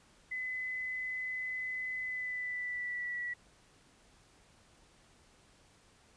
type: tone with pitch glide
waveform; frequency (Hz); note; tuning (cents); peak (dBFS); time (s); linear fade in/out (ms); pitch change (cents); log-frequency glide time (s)
sine; 2018 to 1943.6; B6 to B6; +37 to -28; -35; 0.31-3.34; 10; -65; 2.02-3.2
effects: pink hiss -64 dBFS RMS until 6.16 s + resampled to 22050 Hz